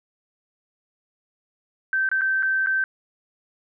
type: tone with dropouts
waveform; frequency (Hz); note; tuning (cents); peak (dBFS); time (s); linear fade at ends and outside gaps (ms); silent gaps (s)
sine; 1552; G6; -18; -19; 1.93-2.84; 1; 2.09-2.115 / 2.211-2.217 / 2.425-2.43 / 2.662-2.67
effects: none